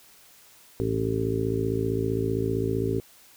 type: harmonic tone with a mistuned harmonic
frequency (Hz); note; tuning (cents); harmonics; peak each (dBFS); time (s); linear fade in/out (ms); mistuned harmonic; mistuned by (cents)
55.4; A1; +13; 1 / 2 / 3 / 4 / 5 / 6 / 7 / 8; -38 / -29 / -35 / -37 / -31 / -39 / -28 / -32; 0.8-3; 0; 1; +95
effects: white hiss -54 dBFS RMS until 3.36 s